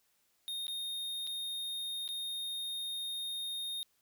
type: tone with dropouts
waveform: square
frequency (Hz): 3694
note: A#7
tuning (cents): -16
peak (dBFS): -37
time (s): 0.48-3.83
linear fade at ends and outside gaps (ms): 0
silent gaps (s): 0.668-0.681 / 1.269-1.273 / 2.078-2.089
effects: white hiss -74 dBFS RMS until 4.01 s